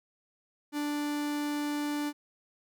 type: tone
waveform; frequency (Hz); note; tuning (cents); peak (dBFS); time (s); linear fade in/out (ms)
45% pulse; 293.7; D4; 0; -30; 0.72-2.13; 50
effects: none